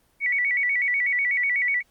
sine tone with vibrato, 2093 Hz, C7, in tune, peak -20 dBFS, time 0.2-1.83 s, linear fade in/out 50 ms, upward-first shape square, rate 8.1 Hz, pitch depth 110 cents each way, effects pink hiss -64 dBFS RMS until 1.9 s + Opus 24 kbps

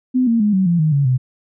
sine tone with pitch steps, 254.2 / 230.4 / 208.9 / 189.34 / 171.63 / 155.58 / 141.03 / 127.84 Hz, C4 / A#3 / G#3 / F#3 / F3 / D#3 / C#3 / C3, -50 / -20 / +10 / +40 / -30 / 0 / +30 / -40 cents, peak -12 dBFS, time 0.14-1.18 s, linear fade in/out 20 ms, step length 130 ms, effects none

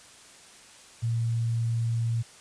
sine tone with quantisation, 115.6 Hz, A#2, 14 cents flat, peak -24 dBFS, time 1.02-2.23 s, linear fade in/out 20 ms, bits 9, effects white hiss -51 dBFS RMS until 2.4 s + resampled to 22050 Hz

